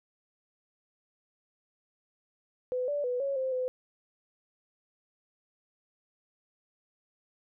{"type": "tone with pitch steps", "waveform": "sine", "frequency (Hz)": [503, 580, 494.9, 553, 523, 508], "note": ["B4", "D5", "B4", "C#5", "C5", "B4"], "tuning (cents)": [32, -22, 4, -4, -1, 49], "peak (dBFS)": -28, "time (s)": [2.72, 3.68], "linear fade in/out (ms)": 0, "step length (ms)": 160, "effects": []}